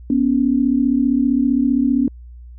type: tone pair together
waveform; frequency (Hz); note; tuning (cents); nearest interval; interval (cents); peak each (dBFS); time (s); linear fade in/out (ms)
sine; 244.8 / 280.1; B3 / C#4; -15 / +18; major second; 233; -16; 0.1-2.08; 2
effects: added 60 Hz sine -35 dBFS peak until 2.58 s